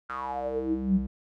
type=tone with band-pass filter sweep; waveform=square; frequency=65.41 Hz; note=C2; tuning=in tune; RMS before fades=-29 dBFS; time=0.09-1.07 s; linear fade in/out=10 ms; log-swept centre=1400 to 140 Hz; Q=9.2; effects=none